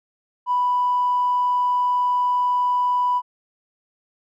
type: tone with tanh clipping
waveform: triangle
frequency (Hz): 987.8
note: B5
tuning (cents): 0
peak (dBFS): -17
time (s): 0.46-3.22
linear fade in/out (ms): 50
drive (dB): 4
effects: none

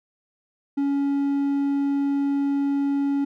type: tone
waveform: triangle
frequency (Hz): 280.3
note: C#4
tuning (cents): +19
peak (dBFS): -18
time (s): 0.77-3.25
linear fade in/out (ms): 10
effects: none

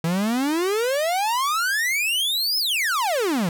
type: exponential two-way sweep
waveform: 45% pulse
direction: up then down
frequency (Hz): 160 to 5274 to 160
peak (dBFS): -20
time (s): 0.04-3.49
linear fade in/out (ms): 2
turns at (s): 2.58
effects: none

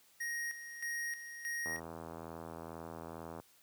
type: tone with tremolo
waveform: square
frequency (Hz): 1875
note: A#6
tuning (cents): +10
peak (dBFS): -37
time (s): 0.2-1.8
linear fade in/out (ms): 10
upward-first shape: square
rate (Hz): 1.6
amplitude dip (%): 65
type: click train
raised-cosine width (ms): 1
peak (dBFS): -31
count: 144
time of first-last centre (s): 1.66-3.4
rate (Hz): 82.2
effects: white hiss -66 dBFS RMS until 3.62 s + high-pass 80 Hz 12 dB/octave

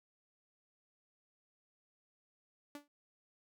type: tone with exponential decay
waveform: sawtooth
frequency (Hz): 290.5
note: D4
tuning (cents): -19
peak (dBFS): -39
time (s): 2.75-2.88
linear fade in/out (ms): 2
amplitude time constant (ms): 27
effects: none

